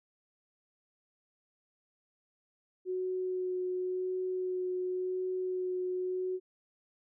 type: tone with vibrato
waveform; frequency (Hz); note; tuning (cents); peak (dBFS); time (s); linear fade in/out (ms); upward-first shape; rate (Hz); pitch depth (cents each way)
sine; 367.9; F#4; -10; -31; 2.85-6.4; 50; sine; 0.92; 11
effects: none